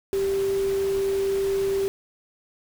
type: tone in noise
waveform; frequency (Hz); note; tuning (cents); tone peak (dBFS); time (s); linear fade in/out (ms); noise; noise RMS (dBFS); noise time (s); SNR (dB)
sine; 391; G4; -4; -21; 0.13-1.88; 0; pink; -38; 0.13-1.88; +14
effects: none